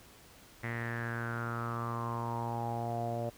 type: tone with low-pass filter sweep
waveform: sawtooth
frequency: 117.2 Hz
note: A#2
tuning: 10 cents sharp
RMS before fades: -36 dBFS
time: 0.63-3.3 s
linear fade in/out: 10 ms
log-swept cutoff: 2000 to 620 Hz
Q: 7.6
effects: pink hiss -57 dBFS RMS until 3.37 s